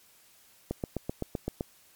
click train, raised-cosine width 2 ms, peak -17 dBFS, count 8, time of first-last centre 0.71-1.609 s, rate 7.79 Hz, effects white hiss -60 dBFS RMS until 1.95 s + MP3 96 kbps

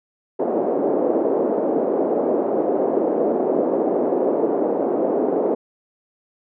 white band-pass noise, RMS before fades -20 dBFS, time 0.39-5.55 s, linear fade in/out 10 ms, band 280 to 560 Hz, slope 24 dB/octave, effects none

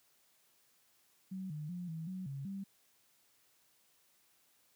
sine tone with pitch steps, 188.9 / 151.1 / 177.7 / 161.6 / 186.4 / 137.8 / 195.6 Hz, F#3 / D3 / F3 / E3 / F#3 / C#3 / G3, +36 / +50 / +30 / -34 / +13 / -10 / -4 cents, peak -39 dBFS, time 1.31-2.64 s, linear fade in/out 10 ms, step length 190 ms, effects white hiss -71 dBFS RMS until 4.75 s + high-pass 80 Hz 12 dB/octave

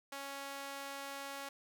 sawtooth tone with high-pass filter, 277.2 Hz, C#4, in tune, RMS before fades -45 dBFS, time 0.12-1.49 s, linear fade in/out 5 ms, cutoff 720 Hz, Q 0.78, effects none

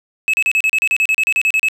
triangle tone bursts, 2586 Hz, E7, 34 cents flat, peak -10 dBFS, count 16, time 0.28-1.685 s, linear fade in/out 0 ms, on 55 ms, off 35 ms, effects none

